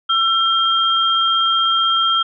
sine tone pair together, 1342 / 3203 Hz, E6 / G7, +31 / +37 cents, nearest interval octave + minor third, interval 1506 cents, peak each -16 dBFS, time 0.09-2.23 s, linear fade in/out 10 ms, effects none

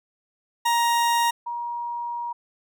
40% pulse / sine tone pair in turn, 939 / 949.9 Hz, A#5 / A#5, +12 / +32 cents, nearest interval unison, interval 20 cents, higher second, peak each -18 / -27 dBFS, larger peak first, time 0.65-1.31 / 1.46-2.33 s, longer second, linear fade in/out 10 ms, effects none

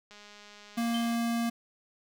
click train, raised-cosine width 0.2 ms, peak -34 dBFS, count 216, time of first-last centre 0.11-1.149 s, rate 207 Hz
square tone, 233.1 Hz, A#3, in tune, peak -28 dBFS, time 0.77-1.5 s, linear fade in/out 10 ms
triangle tone with exponential decay, 3100 Hz, G7, 20 cents flat, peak -31 dBFS, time 0.94-1.2 s, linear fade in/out 5 ms, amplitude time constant 56 ms
effects none

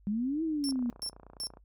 sine exponential two-way sweep, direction up then down, 197.5 to 329.6 to 234.4 Hz, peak -28 dBFS, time 0.07-0.9 s, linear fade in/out 0 ms, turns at 0.43 s
30% pulse tone bursts, 5410 Hz, E8, 44 cents sharp, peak -30 dBFS, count 3, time 0.64-1.47 s, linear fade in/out 0 ms, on 70 ms, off 310 ms
click train, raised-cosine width 1 ms, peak -36 dBFS, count 27, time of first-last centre 0.69-1.571 s, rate 29.5 Hz
effects noise-tail reverb RT60 0.1 s tail -21 dB re dry + added 50 Hz sine -57 dBFS peak until 1.64 s

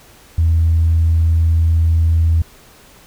sine tone, 82 Hz, E2, 9 cents flat, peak -9 dBFS, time 0.38-2.42 s, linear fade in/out 5 ms, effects tanh soft clip ceiling -6 dBFS + pink hiss -45 dBFS RMS until 3.06 s

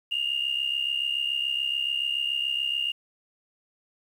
sine tone pair together, 2794 / 2861 Hz, F7 / F7, 0 / +41 cents, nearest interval unison, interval 41 cents, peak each -27 dBFS, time 0.11-2.92 s, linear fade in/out 10 ms, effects tanh soft clip ceiling -18 dBFS + 9-bit

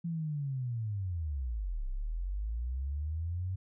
sine linear two-way sweep, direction down then up, 171.7 to 30.87 to 95.1 Hz, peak -32 dBFS, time 0.04-3.56 s, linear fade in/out 10 ms, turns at 1.87 s, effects none

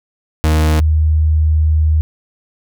40% pulse / sine tone pair in turn, 77.78 / 77.78 Hz, D#2 / D#2, 0 / 0 cents, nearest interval unison, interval 0 cents, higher neither, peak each -9 dBFS, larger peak neither, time 0.44-0.8 / 0.8-2.01 s, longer second, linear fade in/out 0 ms, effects none

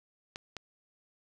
clicks, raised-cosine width 0.2 ms, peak -22 dBFS, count 2, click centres 0.359 / 0.567 s, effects none

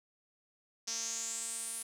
sawtooth tone with band-pass filter sweep, 228.1 Hz, A#3, 37 cents flat, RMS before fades -39 dBFS, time 0.87-1.83 s, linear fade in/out 10 ms, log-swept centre 5700 to 10000 Hz, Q 6.4, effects none

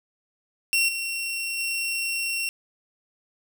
sawtooth tone with level steps, 2729 Hz, F7, 41 cents flat, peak -16 / -24 / -22 dBFS, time 0.73-2.49 s, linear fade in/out 0 ms, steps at 0.88 / 1.58 s, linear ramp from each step 10 ms, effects none

